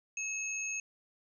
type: tone pair together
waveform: sine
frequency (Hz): 2584 / 6511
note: E7 / G#8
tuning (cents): -35 / -35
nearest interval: octave + major third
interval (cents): 1600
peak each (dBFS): -36 / -38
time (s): 0.17-0.8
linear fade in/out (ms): 2
effects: none